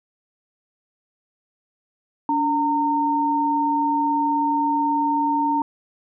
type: tone pair together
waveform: sine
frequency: 288.5 / 915.9 Hz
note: D4 / A#5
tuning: -31 / -31 cents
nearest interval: octave + minor sixth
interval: 2000 cents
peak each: -23 / -19 dBFS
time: 2.29-5.62 s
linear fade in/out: 2 ms
effects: none